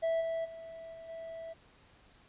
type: tone with level steps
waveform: triangle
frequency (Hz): 657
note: E5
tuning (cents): -6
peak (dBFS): -26 / -30 / -42 / -44 / -39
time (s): 0.02-1.54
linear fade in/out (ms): 20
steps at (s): 0.2 / 0.44 / 0.93 / 1.08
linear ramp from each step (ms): 20
effects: pink hiss -62 dBFS RMS until 2.28 s + resampled to 8000 Hz